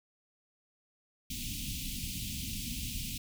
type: band-stop noise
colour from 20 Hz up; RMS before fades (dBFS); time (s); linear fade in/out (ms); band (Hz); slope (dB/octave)
pink; -38; 1.3-3.18; 5; 270 to 2500; 48
effects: none